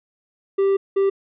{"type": "tone bursts at uneven times", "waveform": "triangle", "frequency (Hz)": 392, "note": "G4", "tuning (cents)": 0, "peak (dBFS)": -13, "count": 2, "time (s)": [[0.58, 0.77], [0.96, 1.1]], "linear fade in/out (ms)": 10, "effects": ["resampled to 8000 Hz"]}